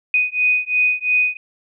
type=beating tone pair; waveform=sine; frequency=2489 / 2491.9 Hz; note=D#7 / D#7; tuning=0 / +2 cents; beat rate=2.9 Hz; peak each=-18 dBFS; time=0.14-1.37 s; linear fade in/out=2 ms; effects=none